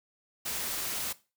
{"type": "noise", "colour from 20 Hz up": "white", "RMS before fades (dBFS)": -34, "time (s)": [0.45, 1.13], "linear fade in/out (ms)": 10, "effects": ["noise-tail reverb RT60 0.3 s tail -18 dB re dry"]}